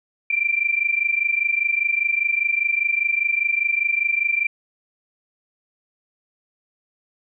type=tone pair together; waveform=sine; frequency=2349 / 2374 Hz; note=D7 / D7; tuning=0 / +18 cents; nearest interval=unison; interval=18 cents; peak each=-21 dBFS; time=0.3-4.47 s; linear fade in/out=5 ms; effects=none